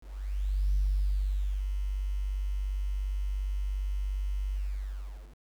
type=tone with ADSR envelope; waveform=sine; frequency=48.61 Hz; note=G1; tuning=14 cents flat; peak=-22 dBFS; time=0-5.38 s; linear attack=740 ms; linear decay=870 ms; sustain=-6 dB; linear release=830 ms; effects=tanh soft clip ceiling -19 dBFS + 9-bit